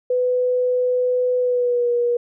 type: tone with pitch glide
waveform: sine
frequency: 499.3 to 480.1 Hz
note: B4 to B4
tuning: +19 to -49 cents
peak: -16 dBFS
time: 0.1-2.17 s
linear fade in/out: 5 ms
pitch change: -68 cents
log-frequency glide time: 1.39-1.9 s
effects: none